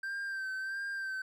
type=tone with vibrato; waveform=triangle; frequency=1568 Hz; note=G6; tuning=in tune; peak=-33 dBFS; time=0.03-1.22 s; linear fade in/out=5 ms; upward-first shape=sine; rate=1.5 Hz; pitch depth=37 cents each way; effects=none